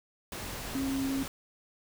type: tone in noise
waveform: sine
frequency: 270 Hz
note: C#4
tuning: 45 cents flat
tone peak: -29 dBFS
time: 0.75-1.23 s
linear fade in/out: 2 ms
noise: pink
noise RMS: -39 dBFS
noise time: 0.32-1.28 s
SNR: +7 dB
effects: none